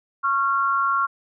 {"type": "tone pair together", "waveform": "sine", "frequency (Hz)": [1100, 1379.5], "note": ["C#6", "F6"], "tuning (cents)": [-14, -22], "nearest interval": "major third", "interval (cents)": 392, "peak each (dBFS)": -21, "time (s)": [0.23, 1.07], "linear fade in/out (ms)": 20, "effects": []}